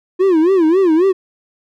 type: tone with vibrato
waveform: triangle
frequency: 349.1 Hz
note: F4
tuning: 1 cent flat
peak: -7 dBFS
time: 0.19-1.13 s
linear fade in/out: 20 ms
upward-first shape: sine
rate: 3.7 Hz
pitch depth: 200 cents each way
effects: none